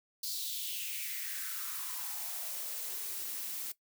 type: noise with high-pass filter sweep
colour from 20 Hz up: blue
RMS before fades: -39 dBFS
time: 0.23-3.72 s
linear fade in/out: 5 ms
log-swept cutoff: 4600 to 200 Hz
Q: 4.2
effects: noise-tail reverb RT60 0.1 s tail -17 dB re dry